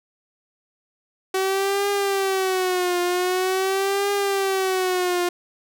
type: tone with vibrato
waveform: sawtooth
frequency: 377.8 Hz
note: F#4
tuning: 36 cents sharp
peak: -16 dBFS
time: 1.34-5.29 s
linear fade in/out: 5 ms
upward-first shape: triangle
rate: 0.45 Hz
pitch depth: 120 cents each way
effects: none